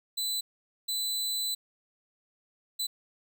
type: tone bursts at uneven times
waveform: sawtooth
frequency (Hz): 4000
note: B7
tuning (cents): +21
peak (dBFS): -26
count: 3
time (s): 0.17-0.41 / 0.88-1.55 / 2.79-2.87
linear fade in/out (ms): 10
effects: none